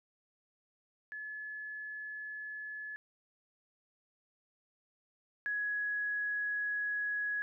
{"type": "tone pair in turn", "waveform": "sine", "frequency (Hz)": [1712, 1675.8], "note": ["A6", "G#6"], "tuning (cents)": [-48, 15], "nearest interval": "unison", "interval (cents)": 37, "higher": "first", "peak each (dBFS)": [-40, -32], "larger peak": "second", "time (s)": [[1.12, 2.96], [5.46, 7.42]], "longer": "second", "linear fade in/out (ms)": 0, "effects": []}